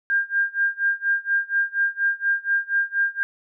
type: tone with tremolo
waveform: sine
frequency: 1602 Hz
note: G6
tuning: 37 cents sharp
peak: -16 dBFS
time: 0.1-3.23 s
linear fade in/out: 0 ms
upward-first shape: sine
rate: 4.2 Hz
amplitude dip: 95%
effects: none